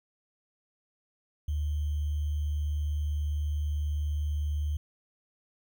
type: tone with sample-and-hold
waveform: sine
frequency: 74.6 Hz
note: D2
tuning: 28 cents sharp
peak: -27 dBFS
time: 1.48-4.77 s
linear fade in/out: 5 ms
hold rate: 3150 Hz
effects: none